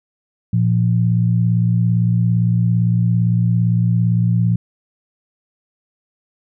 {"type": "tone pair together", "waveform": "sine", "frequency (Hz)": [115.7, 173.35], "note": ["A#2", "F3"], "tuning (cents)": [-13, -13], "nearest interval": "perfect fifth", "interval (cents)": 700, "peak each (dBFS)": [-14, -17], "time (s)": [0.53, 4.56], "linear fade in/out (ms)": 5, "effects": []}